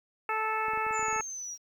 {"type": "harmonic tone", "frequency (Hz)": 437.7, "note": "A4", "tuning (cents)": -9, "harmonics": [1, 2, 3, 4, 5, 6], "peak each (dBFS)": [-38, -32, -32, -38, -38, -38], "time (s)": [0.29, 1.21], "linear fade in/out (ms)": 2}
{"type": "clicks", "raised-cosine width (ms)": 2, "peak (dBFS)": -34, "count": 11, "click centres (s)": [0.683, 0.735, 0.775, 0.866, 0.909, 0.994, 1.028, 1.083, 1.128, 1.162, 1.199]}
{"type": "exponential sweep", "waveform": "sine", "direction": "down", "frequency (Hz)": [7190, 5660], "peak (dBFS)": -36, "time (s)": [0.92, 1.58], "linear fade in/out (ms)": 50}
{"effects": ["10-bit"]}